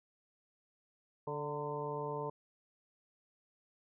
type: harmonic tone with a mistuned harmonic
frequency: 146.6 Hz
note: D3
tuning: 3 cents flat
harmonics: 1 / 2 / 3 / 4 / 5 / 6 / 7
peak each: -44 / -50 / -40 / -45 / -53 / -43 / -45 dBFS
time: 1.27-2.3 s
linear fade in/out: 5 ms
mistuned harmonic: 6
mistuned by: +55 cents
effects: none